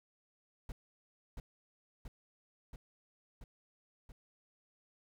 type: noise with echo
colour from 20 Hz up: brown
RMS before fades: -42 dBFS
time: 0.69-0.72 s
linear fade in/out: 2 ms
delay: 680 ms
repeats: 5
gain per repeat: -2 dB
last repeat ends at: 4.12 s
effects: none